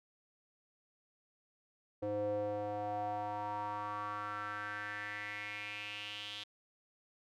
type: tone with band-pass filter sweep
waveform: square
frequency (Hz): 103.83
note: G#2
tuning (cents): 0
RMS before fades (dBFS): -40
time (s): 2.02-6.44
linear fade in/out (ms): 10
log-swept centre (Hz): 460 to 3400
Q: 4.9
effects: none